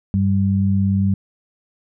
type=tone pair together; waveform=sine; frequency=97.5 / 195 Hz; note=G2 / G3; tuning=-9 / -9 cents; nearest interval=octave; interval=1200 cents; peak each=-17 dBFS; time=0.14-1.14 s; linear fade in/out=0 ms; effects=none